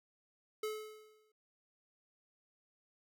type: tone with exponential decay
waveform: square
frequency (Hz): 430.4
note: A4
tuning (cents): -38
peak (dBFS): -35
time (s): 0.63-1.32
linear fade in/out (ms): 5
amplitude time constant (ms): 150
effects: none